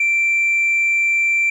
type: tone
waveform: sine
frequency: 2349 Hz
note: D7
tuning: in tune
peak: -12 dBFS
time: 0-1.5 s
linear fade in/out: 5 ms
effects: tanh soft clip ceiling -12 dBFS + 9-bit